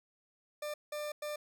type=tone bursts at uneven times; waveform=40% pulse; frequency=596 Hz; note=D5; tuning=25 cents sharp; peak=-36 dBFS; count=3; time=0.62-0.74 / 0.92-1.12 / 1.22-1.36 s; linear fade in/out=5 ms; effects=none